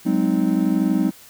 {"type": "chord", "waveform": "triangle", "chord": "Ab dominant seventh", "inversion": "third", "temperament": "just", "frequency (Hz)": [186.89, 207.7, 259.6, 311.5], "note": ["Gb3", "Ab3", "C4", "Eb4"], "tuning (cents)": [18, 0, -13, 2], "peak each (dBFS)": -20, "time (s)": [0.05, 1.11], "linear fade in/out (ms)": 20, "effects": ["white hiss -46 dBFS RMS until 1.29 s"]}